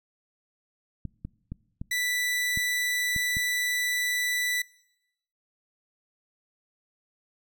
clicks, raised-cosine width 5 ms, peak -22 dBFS, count 7, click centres 1.053 / 1.25 / 1.52 / 1.815 / 2.574 / 3.163 / 3.369 s
sawtooth tone, 1975.5 Hz, B6, in tune, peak -22 dBFS, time 1.91-4.62 s, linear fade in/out 5 ms
effects noise-tail reverb RT60 0.9 s tail -24 dB re dry

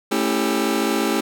sawtooth chord, A dominant seventh, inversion none, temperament just, 220 / 275 / 330 / 396 Hz, A3 / C#4 / E4 / G4, 0 / -14 / +2 / +18 cents, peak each -20 dBFS, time 0.11-1.21 s, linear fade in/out 10 ms, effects none

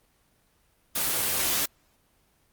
white noise with comb filter, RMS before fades -26 dBFS, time 0.95-1.66 s, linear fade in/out 10 ms, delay 14 ms, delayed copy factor +0.6, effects pink hiss -66 dBFS RMS until 2.52 s + Opus 24 kbps

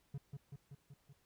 triangle tone with echo, 140 Hz, C#3, 18 cents sharp, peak -38 dBFS, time 0.14-0.18 s, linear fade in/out 5 ms, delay 190 ms, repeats 5, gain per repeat -3 dB, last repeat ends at 1.13 s, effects pink hiss -75 dBFS RMS until 1.25 s

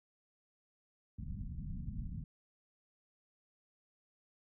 pink low-pass noise, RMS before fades -42 dBFS, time 1.18-2.24 s, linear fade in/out 5 ms, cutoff 220 Hz, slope 48 dB/octave, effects none

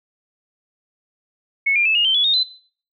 sine tone with pitch steps, 2200 / 2399 / 2616 / 2853 / 3111 / 3393 / 3700 / 4035 Hz, C#7 / D7 / E7 / F7 / G7 / G#7 / A#7 / B7, -14 / +36 / -14 / +36 / -14 / +36 / -14 / +36 cents, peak -14 dBFS, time 1.66-2.436 s, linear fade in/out 10 ms, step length 97 ms, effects noise-tail reverb RT60 0.5 s tail -21 dB re dry

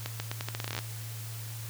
accelerating click train, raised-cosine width 0.2 ms, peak -16 dBFS, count 15, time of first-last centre 0.06-0.789 s, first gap 140 ms, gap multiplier 0.82, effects added 112 Hz sine -38 dBFS peak until 1.69 s + white hiss -45 dBFS RMS until 1.69 s

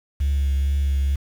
triangle tone with vibrato, 69.3 Hz, C#2, in tune, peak -14 dBFS, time 0.2-1.16 s, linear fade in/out 10 ms, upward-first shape triangle, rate 2.2 Hz, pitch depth 28 cents each way, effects tanh soft clip ceiling -15 dBFS + 7-bit

